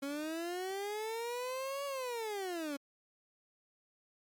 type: linear two-way sweep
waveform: 30% pulse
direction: up then down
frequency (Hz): 273.3 to 567 to 273.3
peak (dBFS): -34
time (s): 0.02-2.77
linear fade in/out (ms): 10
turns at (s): 1.85
effects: MP3 96 kbps